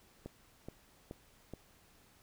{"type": "click train", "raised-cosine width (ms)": 2, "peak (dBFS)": -30, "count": 4, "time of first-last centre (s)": [0.26, 1.537], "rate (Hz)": 2.35, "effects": ["pink hiss -65 dBFS RMS until 2.22 s"]}